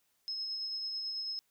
sine tone with tremolo, 5170 Hz, E8, 34 cents flat, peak -34 dBFS, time 0.28-1.39 s, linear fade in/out 0 ms, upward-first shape sine, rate 9.1 Hz, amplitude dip 25%, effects white hiss -75 dBFS RMS until 1.5 s

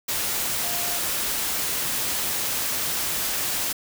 sine tone in noise, 698.5 Hz, F5, in tune, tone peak -36 dBFS, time 0.63-0.99 s, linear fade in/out 10 ms, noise white, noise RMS -26 dBFS, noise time 0.08-3.73 s, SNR -13 dB, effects none

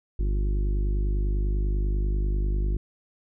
harmonic tone, 50.1 Hz, G1, 38 cents sharp, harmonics 1 / 2 / 3 / 4 / 5 / 6 / 7 / 8, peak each -22 / -37 / -38 / -42 / -45 / -45 / -40 / -50 dBFS, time 0.19-2.77 s, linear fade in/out 5 ms, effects none

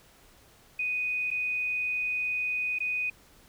sine tone with dropouts, 2489 Hz, D#7, in tune, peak -27 dBFS, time 0.79-3.1 s, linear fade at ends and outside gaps 5 ms, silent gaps 1.305-1.312 / 2.787-2.803 s, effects pink hiss -58 dBFS RMS until 3.48 s

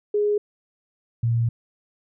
sine tone pair in turn, 415.3 / 116.54 Hz, G#4 / A#2, 0 / 0 cents, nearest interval octave + minor seventh, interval 2200 cents, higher first, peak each -18 dBFS, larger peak neither, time 0.14-0.38 / 1.23-1.49 s, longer second, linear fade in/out 5 ms, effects none

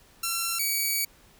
5% pulse tone pair in turn, 1355 / 2269 Hz, E6 / C#7, +47 / +40 cents, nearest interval major sixth, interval 893 cents, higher second, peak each -15 dBFS, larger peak neither, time 0.23-0.59 / 0.59-1.05 s, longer second, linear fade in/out 5 ms, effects pink hiss -57 dBFS RMS until 1.39 s

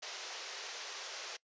white band-pass noise, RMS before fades -45 dBFS, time 0.02-1.37 s, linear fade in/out 10 ms, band 380 to 6500 Hz, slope 48 dB/octave, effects noise-tail reverb RT60 0.1 s tail -22 dB re dry + resampled to 16000 Hz

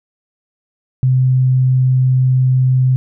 sine tone, 129 Hz, C3, 24 cents flat, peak -9 dBFS, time 1.03-2.96 s, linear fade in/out 0 ms, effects none

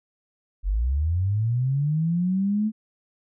sine linear sweep, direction up, 43.01 to 220 Hz, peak -20 dBFS, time 0.63-2.72 s, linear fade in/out 50 ms, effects none

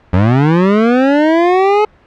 25% pulse linear sweep, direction up, 86 to 428.8 Hz, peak -4 dBFS, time 0.13-1.85 s, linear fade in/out 5 ms, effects pink hiss -47 dBFS RMS until 2.06 s + low-pass 2000 Hz 12 dB/octave

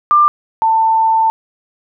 sine tone pair in turn, 1191 / 892.2 Hz, D6 / A5, +24 / +24 cents, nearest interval perfect fourth, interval 500 cents, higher first, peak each -6 / -9 dBFS, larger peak first, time 0.11-0.28 / 0.62-1.3 s, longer second, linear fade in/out 0 ms, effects none

